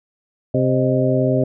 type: harmonic tone with a mistuned harmonic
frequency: 130.81 Hz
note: C3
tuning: in tune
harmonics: 1 / 2 / 3 / 4 / 5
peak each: -19 / -20 / -22 / -22 / -21 dBFS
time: 0.54-1.44 s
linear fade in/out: 5 ms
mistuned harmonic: 5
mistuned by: -91 cents
effects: none